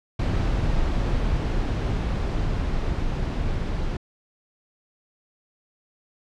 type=noise with level ramp; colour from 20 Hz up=brown; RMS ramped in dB=-22 to -26 dBFS; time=0.19-3.97 s; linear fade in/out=5 ms; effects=low-pass 5000 Hz 12 dB/octave